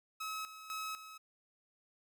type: tone with tremolo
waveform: sawtooth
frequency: 1284 Hz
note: E6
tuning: 46 cents flat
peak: -35 dBFS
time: 0.2-1.18 s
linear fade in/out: 10 ms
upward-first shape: square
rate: 2 Hz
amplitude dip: 70%
effects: none